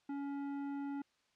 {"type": "tone with tanh clipping", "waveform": "sine", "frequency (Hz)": 281.1, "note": "C#4", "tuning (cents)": 24, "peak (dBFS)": -40, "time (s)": [0.09, 1.02], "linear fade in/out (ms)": 5, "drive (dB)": 12, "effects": ["white hiss -75 dBFS RMS until 1.35 s", "low-pass 5000 Hz 12 dB/octave"]}